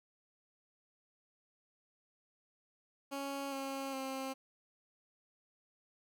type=tone with pitch steps; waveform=15% pulse; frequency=277.2 / 271.7 / 266.2 Hz; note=C#4 / C#4 / C4; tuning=0 / -35 / +30 cents; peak=-32 dBFS; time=3.11-4.34 s; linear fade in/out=20 ms; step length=410 ms; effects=none